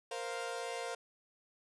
sawtooth chord, Bb suspended second, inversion none, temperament equal, 466.2 / 523.3 / 698.5 Hz, Bb4 / C5 / F5, 0 / 0 / 0 cents, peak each -38 / -39 / -39 dBFS, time 0.11-0.95 s, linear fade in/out 5 ms, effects resampled to 24000 Hz + 12-bit

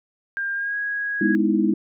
sine tone with pitch glide, 1600 to 1653.6 Hz, G6 to G#6, +35 to -8 cents, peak -23 dBFS, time 0.37-1.35 s, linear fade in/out 0 ms, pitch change +57 cents, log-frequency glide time 0.54-0.77 s
sine chord, E major seventh, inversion first, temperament just, 206 / 247.2 / 309 / 329.6 Hz, G#3 / B3 / D#4 / E4, -14 / +2 / -12 / 0 cents, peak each -21 / -25 / -22 / -22 dBFS, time 1.21-1.74 s, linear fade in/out 5 ms
effects none

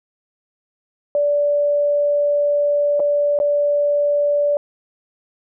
sine tone with dropouts, 581 Hz, D5, 19 cents flat, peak -14 dBFS, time 1.15-4.57 s, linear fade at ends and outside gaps 1 ms, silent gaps 2.996-3.001 / 3.389-3.4 s, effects none

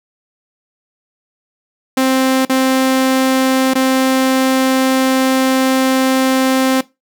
sawtooth tone with dropouts, 262.4 Hz, C4, 5 cents sharp, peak -7 dBFS, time 1.97-6.81 s, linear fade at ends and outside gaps 5 ms, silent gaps 2.452-2.495 / 3.737-3.753 s, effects noise-tail reverb RT60 0.2 s tail -18 dB re dry

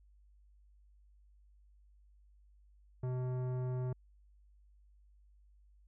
sine tone with tanh clipping, 126.7 Hz, B2, 45 cents sharp, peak -36 dBFS, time 3.03-3.93 s, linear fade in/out 5 ms, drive 15 dB, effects added 50 Hz sine -61 dBFS peak until 5.87 s

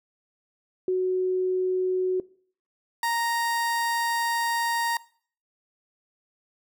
sine / 30% pulse tone pair in turn, 370 / 932.3 Hz, F#4 / A#5, 0 / 0 cents, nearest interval octave + major third, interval 1600 cents, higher second, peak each -21 dBFS, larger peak neither, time 0.88-2.2 / 3.03-4.97 s, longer second, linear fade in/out 2 ms, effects noise-tail reverb RT60 0.5 s tail -21 dB re dry

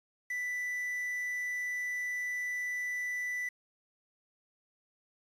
triangle tone with quantisation, 1981 Hz, B6, 5 cents sharp, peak -31 dBFS, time 0.3-3.49 s, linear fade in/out 5 ms, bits 9, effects resampled to 32000 Hz

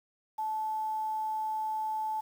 sine tone with quantisation, 870 Hz, A5, 20 cents flat, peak -30 dBFS, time 0.38-2.21 s, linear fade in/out 10 ms, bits 9, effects none

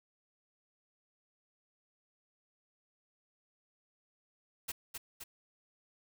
white noise with echo, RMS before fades -38 dBFS, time 4.68-4.72 s, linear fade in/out 10 ms, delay 260 ms, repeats 2, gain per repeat -4 dB, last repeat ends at 5.24 s, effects none

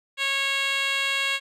10% pulse tone with band-pass filter, 549 Hz, C#5, 17 cents flat, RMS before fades -25 dBFS, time 0.17-1.4 s, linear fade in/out 50 ms, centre 3100 Hz, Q 1.2, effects none

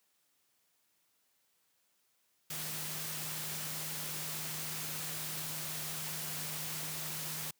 sine tone in noise, 155.56 Hz, D#3, in tune, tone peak -47 dBFS, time 2.5-7.51 s, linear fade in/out 5 ms, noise white, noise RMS -40 dBFS, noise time 2.5-7.51 s, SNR -10 dB, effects white hiss -75 dBFS RMS until 7.59 s + high-pass 100 Hz 12 dB/octave

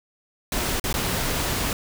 pink noise with dropouts, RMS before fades -25 dBFS, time 0.52-1.73 s, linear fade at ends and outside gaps 2 ms, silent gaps 0.798-0.84 / 0.928-0.94 s, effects none

